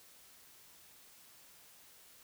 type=silence; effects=white hiss -60 dBFS RMS until 2.23 s